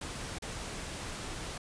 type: noise with dropouts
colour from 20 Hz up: pink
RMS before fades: -40 dBFS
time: 0.01-1.58 s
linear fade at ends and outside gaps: 5 ms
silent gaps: 0.386-0.421 s
effects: resampled to 22050 Hz